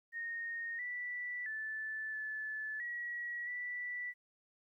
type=tone with pitch steps; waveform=sine; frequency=1852 / 1965 / 1750 / 1736 / 1918 / 1965 Hz; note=A#6 / B6 / A6 / A6 / A#6 / B6; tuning=-12 / -9 / -10 / -24 / +49 / -9 cents; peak=-38 dBFS; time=0.12-4.14 s; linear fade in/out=50 ms; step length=670 ms; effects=13-bit